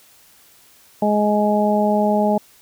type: harmonic tone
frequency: 209.2 Hz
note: G#3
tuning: 13 cents sharp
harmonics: 1 / 2 / 3 / 4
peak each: -18 / -23 / -19 / -21 dBFS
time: 1.02-2.38 s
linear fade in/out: 5 ms
effects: white hiss -51 dBFS RMS until 2.61 s